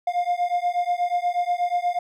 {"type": "beating tone pair", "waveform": "triangle", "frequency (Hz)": [703, 711.3], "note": ["F5", "F5"], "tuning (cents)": [11, 32], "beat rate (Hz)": 8.3, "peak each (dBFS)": -22, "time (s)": [0.07, 1.99], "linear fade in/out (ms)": 5, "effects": []}